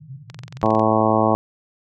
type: band-pass noise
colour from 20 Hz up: pink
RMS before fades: -39 dBFS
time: 0-0.76 s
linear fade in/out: 10 ms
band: 110 to 160 Hz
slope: 96 dB/octave
type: click train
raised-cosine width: 0.2 ms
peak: -21 dBFS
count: 12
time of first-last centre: 0.3-0.795 s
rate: 22.2 Hz
type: harmonic tone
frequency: 109.7 Hz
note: A2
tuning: 5 cents flat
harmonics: 1 / 2 / 3 / 4 / 5 / 6 / 7 / 8 / 9 / 10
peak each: -25 / -22 / -23 / -25 / -23 / -22 / -23 / -25 / -26 / -24 dBFS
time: 0.63-1.35 s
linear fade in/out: 0 ms
effects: none